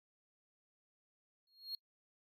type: tone with exponential growth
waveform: triangle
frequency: 4277 Hz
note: C8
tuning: 37 cents sharp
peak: -36 dBFS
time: 1.47-1.75 s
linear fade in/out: 2 ms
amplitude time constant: 59 ms
effects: noise-tail reverb RT60 0.1 s tail -26 dB re dry